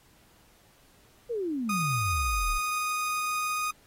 sine exponential sweep, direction down, 498.2 to 32 Hz, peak -28 dBFS, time 1.29-2.59 s, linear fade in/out 20 ms
30% pulse tone, 1239 Hz, D#6, 8 cents flat, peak -25 dBFS, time 1.69-3.71 s, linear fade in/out 5 ms
effects pink hiss -61 dBFS RMS until 3.86 s + AAC 48 kbps

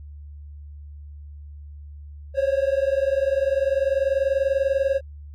triangle tone pair together, 535 / 555.2 Hz, C5 / C#5, +38 / +3 cents, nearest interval minor second, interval 65 cents, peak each -20 dBFS, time 2.34-5.01 s, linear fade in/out 50 ms, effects added 73 Hz sine -37 dBFS peak until 5.34 s

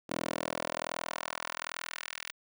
10% pulse tone with high-pass filter sweep, 41.2 Hz, E1, in tune, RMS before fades -38 dBFS, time 0.09-2.32 s, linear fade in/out 10 ms, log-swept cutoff 330 to 2200 Hz, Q 1.2, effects none

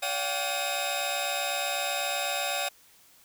sawtooth tone cluster, 572 / 711 / 779 / 2535 / 3708 Hz, D5 / F5 / G5 / D#7 / A#7, -46 / +31 / -11 / +32 / -10 cents, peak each -31 dBFS, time 0.02-2.69 s, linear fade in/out 10 ms, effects white hiss -58 dBFS RMS until 3.24 s

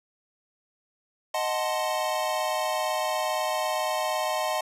square chord, D# diminished seventh, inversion none, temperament equal, 622.3 / 740 / 880 / 1046.5 Hz, D#5 / F#5 / A5 / C6, 0 / 0 / 0 / 0 cents, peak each -30 / -32 / -33 / -33 dBFS, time 1.34-4.61 s, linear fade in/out 5 ms, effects resampled to 32000 Hz

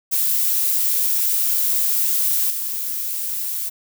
violet noise with level steps, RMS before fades -19 / -25 dBFS, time 0.11-3.7 s, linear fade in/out 20 ms, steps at 2.5 s, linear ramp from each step 5 ms, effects none

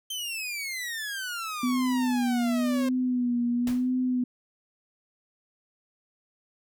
sawtooth exponential sweep, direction down, 3136 to 526 Hz, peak -28 dBFS, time 0.1-2.89 s, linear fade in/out 5 ms
sine tone with vibrato, 246.9 Hz, B3, in tune, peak -23 dBFS, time 1.63-4.24 s, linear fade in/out 5 ms, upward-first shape sine, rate 0.96 Hz, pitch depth 53 cents each way
pink noise with exponential decay, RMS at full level -35 dBFS, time 3.67-3.91 s, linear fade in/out 2 ms, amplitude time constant 52 ms
effects none

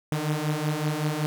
sawtooth beating tone pair, 148.8 / 154.1 Hz, D3 / D#3, +23 / -16 cents, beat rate 5.3 Hz, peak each -25 / -23 dBFS, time 0.12-1.26 s, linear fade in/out 0 ms, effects none

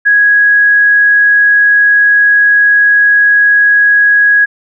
sine tone, 1661.2 Hz, G#6, in tune, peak -4 dBFS, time 0.05-4.46 s, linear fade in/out 20 ms, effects none

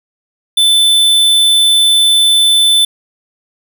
square tone, 3520 Hz, A7, in tune, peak -7 dBFS, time 0.57-2.85 s, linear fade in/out 5 ms, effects none

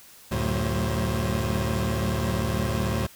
25% pulse tone cluster, 73 / 93.1 / 112.3 / 190.1 / 530 Hz, D2 / F#2 / A2 / F#3 / C5, -10 / +11 / +36 / +47 / +22 cents, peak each -25 / -30 / -24 / -28 / -31 dBFS, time 0.31-3.07 s, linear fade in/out 10 ms, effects white hiss -50 dBFS RMS until 3.15 s

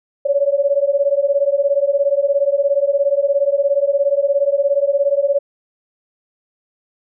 sine beating tone pair, 554.4 / 571.4 Hz, C#5 / D5, 0 / -48 cents, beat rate 17 Hz, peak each -16 dBFS, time 0.25-5.39 s, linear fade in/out 10 ms, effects none

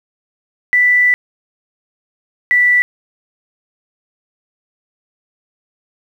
sine tone pair in turn, 1977 / 1967.3 Hz, B6 / B6, +1 / -7 cents, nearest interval unison, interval 8 cents, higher first, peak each -8 dBFS, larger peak neither, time 0.73-1.14 / 2.51-2.82 s, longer first, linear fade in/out 0 ms, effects 7-bit

